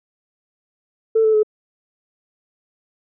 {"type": "tone with pitch steps", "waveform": "sine", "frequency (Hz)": [445.3, 437.1, 427.8], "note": ["A4", "A4", "A4"], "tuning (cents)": [21, -11, -49], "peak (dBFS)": -11, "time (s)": [1.15, 1.432], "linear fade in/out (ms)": 10, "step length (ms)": 94, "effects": ["tanh soft clip ceiling -7 dBFS"]}